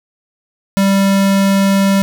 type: tone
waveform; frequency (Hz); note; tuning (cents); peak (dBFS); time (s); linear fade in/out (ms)
square; 196; G3; 0; -10; 0.77-2.02; 0
effects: none